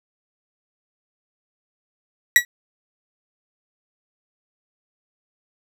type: tone with exponential decay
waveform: 40% pulse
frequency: 1932 Hz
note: B6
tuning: 39 cents flat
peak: -4 dBFS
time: 2.36-2.45 s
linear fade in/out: 1 ms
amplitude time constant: 19 ms
effects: none